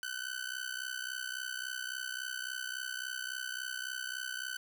sawtooth tone with amplitude modulation, 1511 Hz, F#6, 36 cents sharp, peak -30 dBFS, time 0.03-4.57 s, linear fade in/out 0 ms, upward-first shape sine, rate 63.6 Hz, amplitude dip 85%, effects none

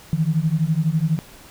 sine beating tone pair, 153.2 / 165.2 Hz, D#3 / E3, -27 / +4 cents, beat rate 12 Hz, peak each -20 dBFS, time 0.13-1.19 s, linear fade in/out 0 ms, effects pink hiss -45 dBFS RMS until 1.5 s

